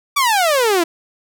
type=exponential sweep; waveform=sawtooth; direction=down; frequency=1181 to 323.8 Hz; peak=-9 dBFS; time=0.16-0.84 s; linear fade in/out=10 ms; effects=none